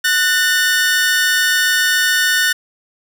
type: tone pair together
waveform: sawtooth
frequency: 1480 / 1807 Hz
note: F#6 / A6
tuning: 0 / +46 cents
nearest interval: minor third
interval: 346 cents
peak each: -12 dBFS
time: 0.04-2.53 s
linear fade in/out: 10 ms
effects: none